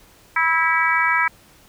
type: harmonic tone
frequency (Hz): 326.3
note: E4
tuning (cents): -18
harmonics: 3 / 4 / 5 / 6 / 7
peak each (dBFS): -22 / -22 / -22 / -22 / -22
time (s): 0.36-1.28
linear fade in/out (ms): 5
effects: pink hiss -51 dBFS RMS until 1.68 s